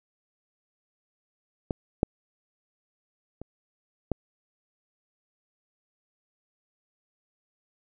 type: clicks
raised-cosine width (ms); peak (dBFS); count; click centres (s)
2; -14 / -7 / -25 / -12; 4; 1.708 / 2.031 / 3.416 / 4.117
effects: none